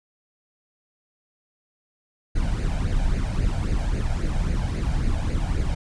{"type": "noise with flanger", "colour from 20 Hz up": "brown", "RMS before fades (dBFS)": -23, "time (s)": [2.35, 5.75], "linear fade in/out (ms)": 10, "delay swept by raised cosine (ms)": [0.44, 1.34], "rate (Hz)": 3.7, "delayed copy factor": 0.65, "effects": ["resampled to 22050 Hz"]}